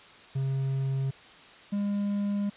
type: tone pair in turn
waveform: triangle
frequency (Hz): 134.8 / 202.8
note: C#3 / G#3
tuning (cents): -48 / -41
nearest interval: perfect fifth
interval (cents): 707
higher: second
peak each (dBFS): -24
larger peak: neither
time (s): 0.35-1.11 / 1.72-2.5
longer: second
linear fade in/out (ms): 10
effects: white hiss -51 dBFS RMS until 2.56 s + resampled to 8000 Hz